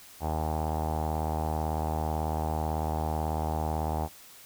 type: tone with low-pass filter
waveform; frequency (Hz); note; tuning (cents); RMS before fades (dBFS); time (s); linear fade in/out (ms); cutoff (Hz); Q
sawtooth; 78.1; D#2; +7; -30; 0.2-4.09; 50; 810; 6.1
effects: white hiss -51 dBFS RMS until 4.45 s